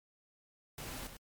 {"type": "noise with echo", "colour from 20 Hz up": "pink", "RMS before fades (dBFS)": -44, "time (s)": [0.78, 1.07], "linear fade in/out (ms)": 2, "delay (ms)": 99, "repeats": 1, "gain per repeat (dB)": -7, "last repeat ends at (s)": 1.169, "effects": ["MP3 96 kbps"]}